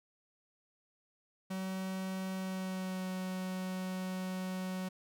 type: tone with pitch glide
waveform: 45% pulse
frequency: 188.9 to 185.87 Hz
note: F#3 to F#3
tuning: +36 to +8 cents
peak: -36 dBFS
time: 1.5-4.89 s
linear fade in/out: 10 ms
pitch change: -28 cents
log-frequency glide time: 2.34-3.07 s
effects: none